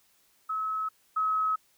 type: tone pair in turn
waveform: sine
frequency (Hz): 1289 / 1280.8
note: E6 / D#6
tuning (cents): -39 / +50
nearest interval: unison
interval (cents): 11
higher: first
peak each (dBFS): -28 / -24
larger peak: second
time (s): 0.49-0.89 / 1.16-1.56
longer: neither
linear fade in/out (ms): 10
effects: white hiss -66 dBFS RMS until 1.77 s